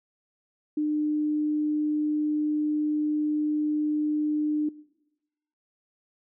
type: tone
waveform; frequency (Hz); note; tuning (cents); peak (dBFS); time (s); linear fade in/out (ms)
sine; 301.5; D4; +46; -23; 0.77-4.69; 5
effects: noise-tail reverb RT60 1.0 s tail -21 dB re dry